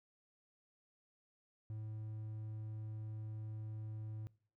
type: tone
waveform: triangle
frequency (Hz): 108.5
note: A2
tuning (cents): -24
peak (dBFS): -40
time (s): 1.7-4.27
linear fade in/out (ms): 0
effects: noise-tail reverb RT60 0.5 s tail -22 dB re dry

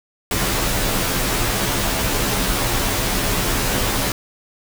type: noise with comb filter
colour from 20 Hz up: pink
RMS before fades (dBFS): -20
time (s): 0.31-4.12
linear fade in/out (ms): 2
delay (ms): 13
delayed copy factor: -0.95
effects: none

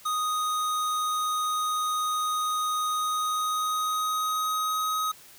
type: tone with pitch glide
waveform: square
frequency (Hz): 1244.5 to 1262.6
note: D#6 to D#6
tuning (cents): 0 to +25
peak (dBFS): -26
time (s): 0.05-5.12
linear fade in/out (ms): 10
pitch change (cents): +25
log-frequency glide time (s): 2.91-4.92
effects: white hiss -51 dBFS RMS until 5.38 s

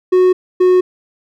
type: tone pair in turn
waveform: triangle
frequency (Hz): 367.4 / 365.7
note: F#4 / F#4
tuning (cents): -12 / -20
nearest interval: unison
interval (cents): 8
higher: first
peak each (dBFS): -5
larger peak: neither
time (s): 0.12-0.33 / 0.6-0.81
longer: neither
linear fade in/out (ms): 10
effects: none

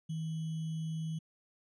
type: tone with sample-and-hold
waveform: sine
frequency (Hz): 159.8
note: D#3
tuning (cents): +47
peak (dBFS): -34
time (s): 0.09-1.19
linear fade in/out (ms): 10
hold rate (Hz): 3150
effects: resampled to 22050 Hz

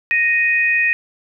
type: tone pair together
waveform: sine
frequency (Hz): 1864.9 / 2491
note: A#6 / D#7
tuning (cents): 0 / +1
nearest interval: perfect fourth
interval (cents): 501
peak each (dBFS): -16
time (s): 0.11-0.93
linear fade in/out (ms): 0
effects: none

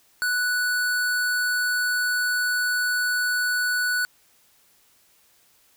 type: tone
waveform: square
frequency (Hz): 1480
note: F#6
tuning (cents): 0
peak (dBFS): -22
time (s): 0.22-4.05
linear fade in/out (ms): 0
effects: white hiss -60 dBFS RMS until 5.76 s

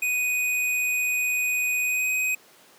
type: tone with pitch glide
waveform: square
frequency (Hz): 2489 to 2512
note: D#7 to D#7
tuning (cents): 0 to +16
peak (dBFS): -23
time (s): 0.02-2.35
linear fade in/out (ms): 5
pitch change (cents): +16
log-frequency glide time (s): 1.82-2.1
effects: pink hiss -53 dBFS RMS until 2.78 s + high-pass 300 Hz 12 dB/octave

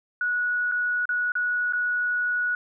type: tone with dropouts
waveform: sine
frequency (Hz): 1464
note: F#6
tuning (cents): -19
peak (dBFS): -22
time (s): 0.21-2.55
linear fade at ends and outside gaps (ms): 2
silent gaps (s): 0.715-0.72 / 1.055-1.091 / 1.32-1.353 / 1.725-1.733
effects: none

